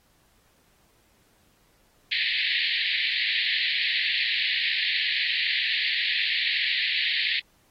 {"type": "band-pass noise", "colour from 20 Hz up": "pink", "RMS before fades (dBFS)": -26, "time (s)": [2.11, 7.4], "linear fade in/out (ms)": 10, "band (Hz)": [1800, 4400], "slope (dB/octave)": 96, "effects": ["pink hiss -64 dBFS RMS until 7.7 s", "AAC 48 kbps"]}